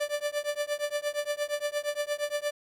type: tone with tremolo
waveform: 45% pulse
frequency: 587.3 Hz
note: D5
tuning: in tune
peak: -25 dBFS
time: 0-2.51 s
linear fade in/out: 10 ms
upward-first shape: triangle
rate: 8.6 Hz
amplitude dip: 100%
effects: resampled to 32000 Hz + 10-bit